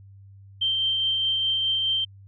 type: tone with tremolo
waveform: sine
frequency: 3136 Hz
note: G7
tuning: in tune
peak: -20 dBFS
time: 0.61-2.05 s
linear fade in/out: 10 ms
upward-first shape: triangle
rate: 4.8 Hz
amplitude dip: 25%
effects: added 98 Hz sine -45 dBFS peak until 2.27 s